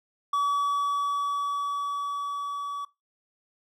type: tone with level ramp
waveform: triangle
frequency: 1141 Hz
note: C#6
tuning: 50 cents sharp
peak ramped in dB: -20 to -29 dBFS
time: 0.33-2.85 s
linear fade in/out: 5 ms
effects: noise-tail reverb RT60 0.2 s tail -19 dB re dry